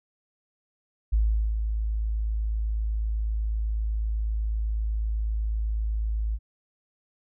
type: tone with ADSR envelope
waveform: sine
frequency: 54 Hz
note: A1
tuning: 32 cents flat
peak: -18 dBFS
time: 1.12-6.39 s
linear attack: 14 ms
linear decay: 410 ms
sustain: -6 dB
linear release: 49 ms
effects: none

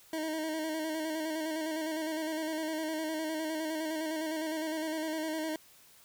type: tone with vibrato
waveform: 25% pulse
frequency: 315.2 Hz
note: D#4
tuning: 23 cents sharp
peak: -29 dBFS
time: 0.13-5.56 s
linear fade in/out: 2 ms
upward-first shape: square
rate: 9.8 Hz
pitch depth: 33 cents each way
effects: white hiss -59 dBFS RMS until 6.04 s

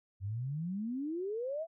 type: exponential sweep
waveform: sine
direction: up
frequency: 92.5 to 680 Hz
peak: -34 dBFS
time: 0.2-1.67 s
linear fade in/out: 50 ms
effects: none

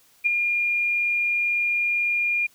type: tone with ADSR envelope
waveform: sine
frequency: 2414 Hz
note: D7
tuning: 47 cents sharp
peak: -15 dBFS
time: 0.24-2.47 s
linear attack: 24 ms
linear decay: 13 ms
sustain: -5 dB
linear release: 12 ms
effects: white hiss -58 dBFS RMS until 2.54 s

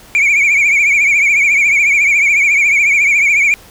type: tone with vibrato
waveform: sine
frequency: 2300 Hz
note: D7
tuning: 37 cents flat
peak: -5 dBFS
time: 0.15-3.54 s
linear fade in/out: 0 ms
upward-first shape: triangle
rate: 14 Hz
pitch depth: 110 cents each way
effects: tanh soft clip ceiling -7 dBFS + pink hiss -40 dBFS RMS until 3.7 s

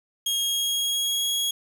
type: tone with pitch glide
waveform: sawtooth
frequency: 3263 to 3316 Hz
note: G#7 to G#7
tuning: -31 to -3 cents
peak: -20 dBFS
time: 0.26-1.51 s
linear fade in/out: 5 ms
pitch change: +28 cents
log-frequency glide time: 0.4-1.26 s
effects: 8-bit

